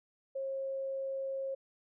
sine tone, 539 Hz, C#5, 49 cents flat, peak -34 dBFS, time 0.35-1.55 s, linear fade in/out 10 ms, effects none

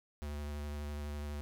square tone with vibrato, 73.42 Hz, D2, in tune, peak -39 dBFS, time 0.22-1.41 s, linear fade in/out 0 ms, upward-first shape square, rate 12 Hz, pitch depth 13 cents each way, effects none

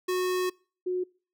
square / sine tone pair in turn, 366.1 / 364.3 Hz, F#4 / F#4, -18 / -27 cents, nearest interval unison, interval 9 cents, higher first, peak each -26 dBFS, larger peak neither, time 0.08-0.5 / 0.86-1.04 s, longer first, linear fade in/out 10 ms, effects noise-tail reverb RT60 0.4 s tail -25 dB re dry

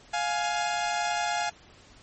sawtooth tone pair together, 702 / 836.4 Hz, F5 / G#5, +9 / +12 cents, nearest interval minor third, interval 303 cents, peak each -25 dBFS, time 0.13-1.5 s, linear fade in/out 10 ms, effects pink hiss -54 dBFS RMS until 2.02 s + MP3 32 kbps

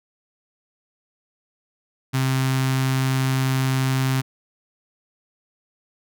sawtooth tone with notch filter, 131.7 Hz, C3, 12 cents sharp, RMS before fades -21 dBFS, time 2.13-4.22 s, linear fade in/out 20 ms, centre 510 Hz, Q 0.82, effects none

